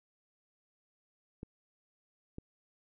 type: clicks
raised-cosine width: 3 ms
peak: -29 dBFS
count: 2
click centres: 1.431 / 2.384 s
effects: none